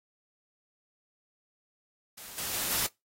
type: noise with level steps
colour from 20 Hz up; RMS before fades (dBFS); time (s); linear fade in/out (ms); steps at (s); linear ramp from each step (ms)
white; -45 / -35 / -32 / -29; 2.17-2.87; 10; 2.38 / 2.53 / 2.71; 2
effects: noise-tail reverb RT60 0.2 s tail -23 dB re dry + AAC 48 kbps